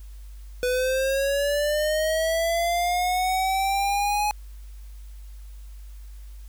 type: linear sweep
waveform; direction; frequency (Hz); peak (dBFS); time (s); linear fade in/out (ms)
square; up; 493.9 to 841; -22; 0.63-4.31; 0
effects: added 50 Hz sine -38 dBFS peak until 6.48 s + white hiss -58 dBFS RMS until 6.48 s